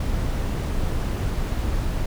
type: noise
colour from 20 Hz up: brown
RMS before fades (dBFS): -24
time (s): 0-2.06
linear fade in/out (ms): 5
effects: none